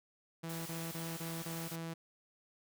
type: tone bursts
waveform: sawtooth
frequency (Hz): 164.81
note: E3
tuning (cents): 0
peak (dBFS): -36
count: 6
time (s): 0.43-1.94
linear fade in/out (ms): 10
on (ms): 230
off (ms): 26
type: noise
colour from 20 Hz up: white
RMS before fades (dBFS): -47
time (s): 0.49-1.76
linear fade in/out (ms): 5
effects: none